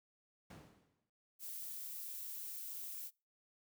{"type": "noise with exponential decay", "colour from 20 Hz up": "brown", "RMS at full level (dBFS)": -43, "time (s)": [0.5, 1.1], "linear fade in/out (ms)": 5, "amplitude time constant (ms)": 130}
{"type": "noise", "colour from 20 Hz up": "violet", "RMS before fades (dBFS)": -46, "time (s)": [1.39, 3.11], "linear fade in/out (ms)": 50}
{"effects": ["noise-tail reverb RT60 0.3 s tail -25 dB re dry", "high-pass 150 Hz 12 dB/octave"]}